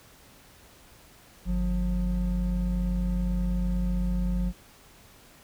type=tone pair together; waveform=triangle; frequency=50.2 / 178.9 Hz; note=G1 / F3; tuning=+42 / +42 cents; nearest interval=octave + minor seventh; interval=2200 cents; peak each=-24 / -26 dBFS; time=1.45-4.53 s; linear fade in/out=50 ms; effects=pink hiss -54 dBFS RMS until 5.43 s